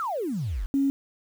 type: exponential sweep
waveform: sine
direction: down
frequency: 1400 to 37.87 Hz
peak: -26 dBFS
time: 0-0.66 s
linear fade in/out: 0 ms
type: tone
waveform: sine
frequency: 275.4 Hz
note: C#4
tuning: 11 cents flat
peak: -20 dBFS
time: 0.74-0.9 s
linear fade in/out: 0 ms
effects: 8-bit